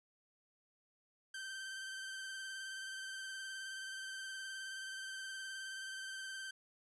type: tone with vibrato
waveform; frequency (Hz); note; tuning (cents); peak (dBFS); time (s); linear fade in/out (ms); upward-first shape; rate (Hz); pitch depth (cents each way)
sawtooth; 1555; G6; -14; -40; 1.34-6.51; 5; sine; 19; 23
effects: resampled to 24000 Hz